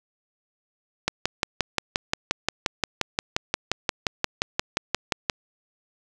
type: click train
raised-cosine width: 0.2 ms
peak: -4 dBFS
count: 25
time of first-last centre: 1.08-5.298 s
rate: 5.69 Hz
effects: none